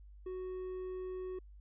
triangle tone, 370 Hz, F#4, in tune, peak -37 dBFS, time 0.26-1.39 s, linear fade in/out 5 ms, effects added 50 Hz sine -52 dBFS peak until 1.6 s + resampled to 8000 Hz

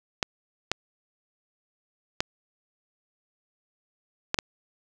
clicks, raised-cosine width 0.2 ms, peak -6 dBFS, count 5, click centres 0.228 / 0.716 / 2.205 / 4.344 / 4.388 s, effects none

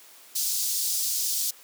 pink high-pass noise, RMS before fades -27 dBFS, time 0.35-1.51 s, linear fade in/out 10 ms, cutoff 4700 Hz, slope 24 dB/octave, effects white hiss -51 dBFS RMS until 1.63 s + high-pass 300 Hz 12 dB/octave

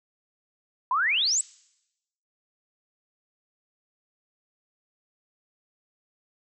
sine exponential sweep, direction up, 960 to 8080 Hz, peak -21 dBFS, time 0.91-1.41 s, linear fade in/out 2 ms, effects noise-tail reverb RT60 0.9 s tail -24 dB re dry

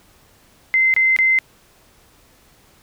sine tone bursts, 2071 Hz, C7, 18 cents flat, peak -12 dBFS, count 3, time 0.74-1.388 s, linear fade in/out 0 ms, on 200 ms, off 24 ms, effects pink hiss -53 dBFS RMS until 2.82 s

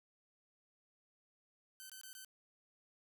5% pulse tone bursts, 1533 Hz, G6, 39 cents flat, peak -39 dBFS, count 4, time 1.8-2.247 s, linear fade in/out 0 ms, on 96 ms, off 21 ms, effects none

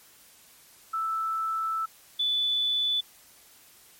sine tone pair in turn, 1318.5 / 3478 Hz, E6 / A7, 0 / -21 cents, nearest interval octave + perfect fourth, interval 1679 cents, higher second, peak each -26 / -23 dBFS, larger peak second, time 0.93-1.86 / 2.19-3.01 s, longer first, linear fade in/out 10 ms, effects white hiss -55 dBFS RMS until 3.99 s + MP3 64 kbps

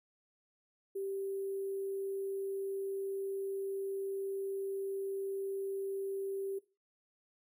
sine tone with sample-and-hold, 390.9 Hz, G4, 5 cents flat, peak -35 dBFS, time 0.95-6.59 s, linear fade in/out 10 ms, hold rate 11025 Hz, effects noise-tail reverb RT60 0.3 s tail -19 dB re dry

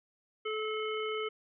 harmonic tone, 432.8 Hz, A4, 29 cents flat, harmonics 1 / 3 / 5 / 7, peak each -34 / -39 / -41 / -42 dBFS, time 0.45-1.29 s, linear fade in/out 10 ms, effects none

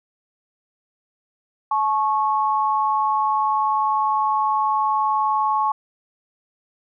sine tone pair together, 859.8 / 1100 Hz, A5 / C#6, -40 / -14 cents, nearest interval major third, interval 426 cents, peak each -20 dBFS, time 1.71-5.72 s, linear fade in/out 5 ms, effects none

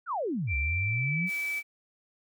sine exponential two-way sweep, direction down then up, 1543 to 66 to 192.4 Hz, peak -28 dBFS, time 0.06-1.3 s, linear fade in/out 50 ms, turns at 0.56 s
sine tone with pitch glide, 2349 to 2305 Hz, D7 to D7, 0 to -33 cents, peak -29 dBFS, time 0.47-1.63 s, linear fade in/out 50 ms, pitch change -33 cents, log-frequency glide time 0.79-1.21 s
white high-pass noise, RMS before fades -46 dBFS, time 1.26-1.63 s, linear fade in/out 50 ms, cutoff 220 Hz, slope 48 dB/octave
effects none

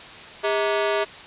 sawtooth ring-modulated tone, 523.3 Hz, C5, in tune, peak -13 dBFS, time 0.43-1.05 s, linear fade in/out 20 ms, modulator 117 Hz, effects white hiss -40 dBFS RMS until 1.26 s + resampled to 8000 Hz

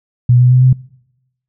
sine tone with pitch steps, 122.7 / 124.77 / 126.88 / 129.02 Hz, B2 / B2 / B2 / C3, -11 / +18 / +47 / -24 cents, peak -5 dBFS, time 0.29-0.73 s, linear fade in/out 5 ms, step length 110 ms, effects noise-tail reverb RT60 0.9 s tail -24 dB re dry

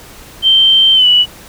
sine tone with pitch glide, 3127 to 2951 Hz, G7 to F#7, -5 to -5 cents, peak -5 dBFS, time 0.42-1.26 s, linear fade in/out 50 ms, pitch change -100 cents, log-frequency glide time 0.94-1.07 s, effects pink hiss -36 dBFS RMS until 1.48 s

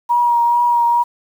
sine tone with vibrato, 952 Hz, A#5, 36 cents sharp, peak -11 dBFS, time 0.09-1.04 s, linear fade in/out 20 ms, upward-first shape triangle, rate 2.3 Hz, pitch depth 21 cents each way, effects 7-bit

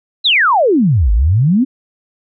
sine exponential two-way sweep, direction down then up, 4186 to 49 to 278.4 Hz, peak -8 dBFS, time 0.24-1.65 s, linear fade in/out 20 ms, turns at 1.12 s, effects none

